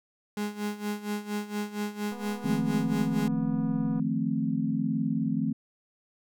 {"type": "tone with tremolo", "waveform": "35% pulse", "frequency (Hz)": 207.7, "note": "G#3", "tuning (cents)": 0, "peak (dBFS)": -26, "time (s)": [0.37, 3.28], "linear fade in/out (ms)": 2, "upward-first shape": "sine", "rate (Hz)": 4.3, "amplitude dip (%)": 80}
{"type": "click train", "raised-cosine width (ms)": 1, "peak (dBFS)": -32, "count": 459, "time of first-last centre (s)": [2.12, 3.997], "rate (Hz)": 244}
{"type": "chord", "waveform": "sine", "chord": "F dominant seventh", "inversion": "third", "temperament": "equal", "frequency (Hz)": [155.56, 174.61, 220, 261.6], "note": ["Eb3", "F3", "A3", "C4"], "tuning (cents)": [0, 0, 0, 0], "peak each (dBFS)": [-32, -33, -29, -30], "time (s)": [2.44, 5.53], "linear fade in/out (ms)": 10}
{"effects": []}